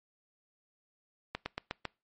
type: slowing click train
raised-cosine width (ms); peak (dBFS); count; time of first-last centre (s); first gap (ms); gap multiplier
0.3; -18; 5; 1.35-1.853; 110; 1.09
effects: noise-tail reverb RT60 0.3 s tail -25 dB re dry + MP3 32 kbps